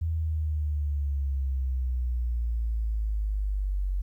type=exponential sweep; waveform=sine; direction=down; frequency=82.3 to 46.25 Hz; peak=-25 dBFS; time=0.01-4.02 s; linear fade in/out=10 ms; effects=11-bit